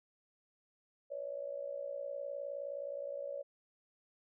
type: tone with amplitude modulation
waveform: sine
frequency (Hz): 565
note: C#5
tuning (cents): +33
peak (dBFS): -35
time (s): 1.1-3.43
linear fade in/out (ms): 20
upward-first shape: sine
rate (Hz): 59.4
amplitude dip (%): 80
effects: none